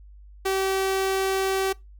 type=tone; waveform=sawtooth; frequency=384.4 Hz; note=G4; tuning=34 cents flat; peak=-18 dBFS; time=0.45-1.73 s; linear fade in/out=10 ms; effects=noise-tail reverb RT60 0.2 s tail -23 dB re dry + added 50 Hz sine -44 dBFS peak until 1.99 s